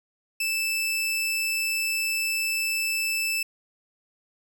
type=tone; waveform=sawtooth; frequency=2637 Hz; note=E7; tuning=in tune; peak=-21 dBFS; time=0.4-3.43 s; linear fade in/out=5 ms; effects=none